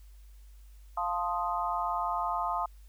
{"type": "chord", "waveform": "sine", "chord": "F dominant seventh", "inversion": "none", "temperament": "equal", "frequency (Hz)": [698.5, 880, 1046.5, 1244.5], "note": ["F5", "A5", "C6", "Eb6"], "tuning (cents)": [0, 0, 0, 0], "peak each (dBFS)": -34, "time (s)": [0.97, 2.66], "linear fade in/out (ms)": 5, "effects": ["added 50 Hz sine -49 dBFS peak until 2.88 s", "white hiss -67 dBFS RMS until 2.88 s"]}